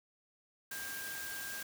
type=tone in noise; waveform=sine; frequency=1600 Hz; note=G6; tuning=35 cents sharp; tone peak=-43 dBFS; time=0.71-1.63 s; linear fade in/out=5 ms; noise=white; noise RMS=-44 dBFS; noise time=0.71-1.63 s; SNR=-2 dB; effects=none